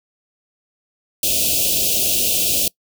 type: band-stop noise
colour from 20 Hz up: white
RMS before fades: -18 dBFS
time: 1.23-2.68 s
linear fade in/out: 2 ms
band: 710 to 2500 Hz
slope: 96 dB/octave
effects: noise-tail reverb RT60 0.1 s tail -24 dB re dry